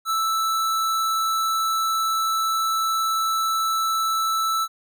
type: tone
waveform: square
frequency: 1318.5 Hz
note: E6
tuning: in tune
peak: -21 dBFS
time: 0.05-4.68 s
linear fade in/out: 50 ms
effects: none